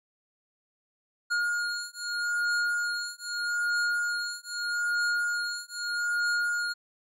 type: beating tone pair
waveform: square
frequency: 1426 / 1426.8 Hz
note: F6 / F6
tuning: +36 / +37 cents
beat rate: 0.8 Hz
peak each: -31 dBFS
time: 1.3-6.74 s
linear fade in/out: 20 ms
effects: low-pass 8000 Hz 12 dB/octave